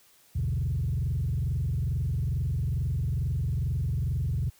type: tone with frequency modulation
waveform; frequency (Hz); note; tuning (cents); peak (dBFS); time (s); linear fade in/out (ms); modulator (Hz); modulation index
sine; 103.5; G#2; -5; -24; 0.35-4.5; 10; 22.3; 1.9
effects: tanh soft clip ceiling -21 dBFS + white hiss -60 dBFS RMS until 4.59 s